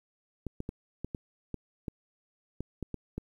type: clicks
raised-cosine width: 3 ms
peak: -22 dBFS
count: 11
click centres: 0.467 / 0.604 / 0.691 / 1.046 / 1.148 / 1.543 / 1.882 / 2.606 / 2.827 / 2.943 / 3.18 s
effects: 10-bit